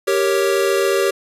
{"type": "chord", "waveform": "square", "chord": "G diminished", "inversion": "none", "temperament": "equal", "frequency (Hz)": [392, 466.2, 554.4], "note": ["G4", "Bb4", "Db5"], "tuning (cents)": [0, 0, 0], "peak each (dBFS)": [-18, -22, -21], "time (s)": [0.07, 1.11], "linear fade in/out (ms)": 10, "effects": ["resampled to 32000 Hz"]}